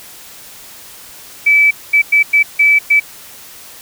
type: tone bursts at uneven times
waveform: sine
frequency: 2305 Hz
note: D7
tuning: 33 cents flat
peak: -6 dBFS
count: 6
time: 1.46-1.71 / 1.93-2.02 / 2.12-2.23 / 2.33-2.43 / 2.59-2.79 / 2.9-3 s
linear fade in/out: 10 ms
effects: white hiss -36 dBFS RMS until 3.81 s